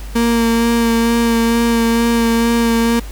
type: tone with vibrato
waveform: 35% pulse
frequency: 231.7 Hz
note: A#3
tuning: 10 cents flat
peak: -10 dBFS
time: 0.15-3 s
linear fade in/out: 10 ms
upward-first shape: sine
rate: 2.2 Hz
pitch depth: 16 cents each way
effects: added 50 Hz sine -26 dBFS peak until 3.11 s + pink hiss -38 dBFS RMS until 3.11 s